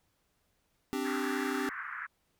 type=chord; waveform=square; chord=C suspended second; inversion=none; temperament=equal; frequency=261.6 / 293.7 / 392 Hz; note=C4 / D4 / G4; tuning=0 / 0 / 0 cents; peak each=-36 / -37 / -37 dBFS; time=0.93-1.69 s; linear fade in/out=0 ms
type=band-pass noise; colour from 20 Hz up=pink; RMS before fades=-40 dBFS; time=1.04-2.07 s; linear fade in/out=20 ms; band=1200 to 1900 Hz; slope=48 dB/octave
effects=pink hiss -75 dBFS RMS until 2.39 s